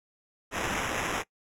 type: noise with sample-and-hold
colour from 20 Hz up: white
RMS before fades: -31 dBFS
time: 0.51-1.24 s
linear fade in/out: 50 ms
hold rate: 4410 Hz
effects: noise-tail reverb RT60 0.1 s tail -22 dB re dry + low-pass 11000 Hz 12 dB/octave